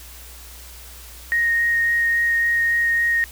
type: tone with vibrato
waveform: sine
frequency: 1864.7 Hz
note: A#6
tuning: in tune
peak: -16 dBFS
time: 1.32-3.24 s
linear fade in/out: 0 ms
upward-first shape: sine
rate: 3.6 Hz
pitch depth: 8 cents each way
effects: added 60 Hz sine -41 dBFS peak until 3.31 s + white hiss -42 dBFS RMS until 3.31 s